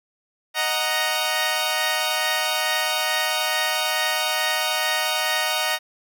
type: chord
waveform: 10% pulse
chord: D# minor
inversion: none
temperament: equal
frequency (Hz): 622.3 / 740 / 932.3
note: D#5 / F#5 / A#5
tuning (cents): 0 / 0 / 0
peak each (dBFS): -17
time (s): 0.54-5.79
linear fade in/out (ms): 50
effects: none